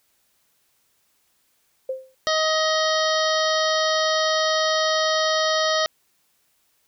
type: tone with exponential decay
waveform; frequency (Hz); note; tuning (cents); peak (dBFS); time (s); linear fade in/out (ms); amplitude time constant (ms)
sine; 523.3; C5; 0; -21; 1.89-2.15; 5; 55
type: harmonic tone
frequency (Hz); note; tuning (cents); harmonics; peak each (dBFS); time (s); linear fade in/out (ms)
629; D#5; +19; 1 / 2 / 3 / 5 / 6 / 7 / 8 / 9; -22 / -25 / -27 / -29 / -30 / -30 / -31 / -32; 2.27-5.86; 0
effects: white hiss -66 dBFS RMS until 6.87 s